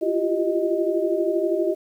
sine tone cluster, 338.8 / 351.3 / 389.7 / 622 Hz, E4 / F4 / G4 / D#5, +48 / +10 / -10 / -1 cents, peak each -25 dBFS, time 0.01-1.75 s, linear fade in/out 20 ms, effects 9-bit

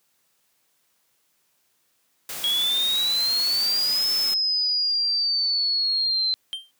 white noise, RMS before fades -33 dBFS, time 2.29-4.34 s, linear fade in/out 2 ms
sine exponential two-way sweep, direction up then down, 3300 to 5270 to 4076 Hz, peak -20 dBFS, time 2.44-6.34 s, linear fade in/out 0 ms, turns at 4.12 s
triangle tone with exponential decay, 3154 Hz, G7, 10 cents sharp, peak -23 dBFS, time 6.53-6.71 s, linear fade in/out 0 ms, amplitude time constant 39 ms
effects white hiss -68 dBFS RMS until 6.79 s + high-pass 100 Hz 12 dB/octave

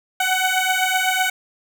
15% pulse beating tone pair, 744 / 751.9 Hz, F#5 / F#5, +9 / +28 cents, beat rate 7.9 Hz, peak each -14 dBFS, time 0.2-1.3 s, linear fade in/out 5 ms, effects none

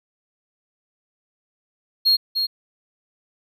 triangle tone with echo, 4265 Hz, C8, 32 cents sharp, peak -12 dBFS, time 2.05-2.17 s, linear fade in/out 20 ms, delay 300 ms, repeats 1, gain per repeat -6 dB, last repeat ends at 2.47 s, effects none

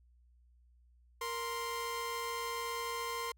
sawtooth tone pair together, 466.2 / 1046.5 Hz, A#4 / C6, 0 / 0 cents, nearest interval octave + major second, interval 1400 cents, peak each -37 / -34 dBFS, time 1.21-3.32 s, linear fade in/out 5 ms, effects added 60 Hz sine -62 dBFS peak until 3.37 s + AAC 64 kbps

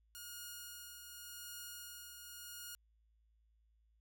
5% pulse tone with tremolo, 1433 Hz, F6, 44 cents sharp, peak -35 dBFS, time 0.15-2.75 s, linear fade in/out 0 ms, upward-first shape triangle, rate 0.87 Hz, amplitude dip 45%, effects added 55 Hz sine -70 dBFS peak until 4 s

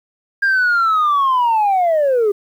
sine linear sweep, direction down, 1618 to 393.5 Hz, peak -10 dBFS, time 0.42-2.32 s, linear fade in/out 10 ms, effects tanh soft clip ceiling -10 dBFS + 8-bit

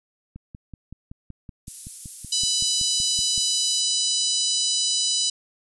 click train, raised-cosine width 5 ms, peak -26 dBFS, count 17, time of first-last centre 0.36-3.379 s, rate 5.3 Hz
white high-pass noise, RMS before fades -34 dBFS, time 1.67-3.81 s, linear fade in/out 5 ms, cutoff 9900 Hz, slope 12 dB/octave
harmonic tone, 993 Hz, B5, 9 cents sharp, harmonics 3 / 4 / 5 / 6 / 7 / 8 / 9, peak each -30 / -26 / -26 / -29 / -29 / -33 / -31 dBFS, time 2.32-5.3 s, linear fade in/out 5 ms
effects resampled to 24000 Hz

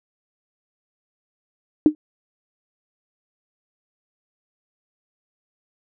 sine tone with exponential decay, 304.4 Hz, D#4, 38 cents flat, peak -5 dBFS, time 1.86-1.95 s, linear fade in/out 1 ms, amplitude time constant 18 ms, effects none

